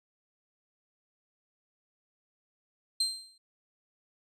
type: tone with exponential decay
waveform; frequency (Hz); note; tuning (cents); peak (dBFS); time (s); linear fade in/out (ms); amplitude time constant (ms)
35% pulse; 4154; C8; -13; -22; 3-3.38; 5; 81
effects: resampled to 32000 Hz